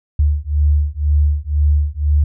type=beating tone pair; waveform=sine; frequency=72.9 / 74.9 Hz; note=D2 / D2; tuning=-12 / +35 cents; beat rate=2 Hz; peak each=-15 dBFS; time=0.19-2.24 s; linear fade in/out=5 ms; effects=none